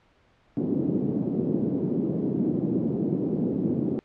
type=band-pass noise; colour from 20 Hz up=white; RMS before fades=-26 dBFS; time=0.57-3.99 s; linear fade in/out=0 ms; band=150 to 340 Hz; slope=24 dB/octave; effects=pink hiss -62 dBFS RMS until 4.04 s + low-pass 3000 Hz 12 dB/octave